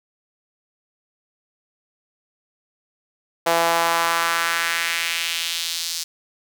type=tone with high-pass filter sweep; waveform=sawtooth; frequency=167.7 Hz; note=E3; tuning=30 cents sharp; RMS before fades=-22 dBFS; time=3.46-6.04 s; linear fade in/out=10 ms; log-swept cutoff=640 to 5000 Hz; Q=1.8; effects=none